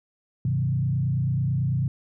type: tone with frequency modulation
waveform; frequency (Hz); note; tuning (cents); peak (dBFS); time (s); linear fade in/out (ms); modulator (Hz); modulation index
sine; 131.8; C3; +13; -21; 0.45-1.88; 2; 29.1; 1
effects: none